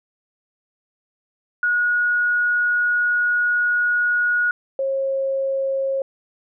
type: tone pair in turn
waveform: sine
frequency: 1451 / 540.2 Hz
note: F#6 / C#5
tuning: -34 / -45 cents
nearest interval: octave + perfect fourth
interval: 1711 cents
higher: first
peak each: -16 / -19 dBFS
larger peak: first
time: 1.63-4.51 / 4.79-6.02 s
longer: first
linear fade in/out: 2 ms
effects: none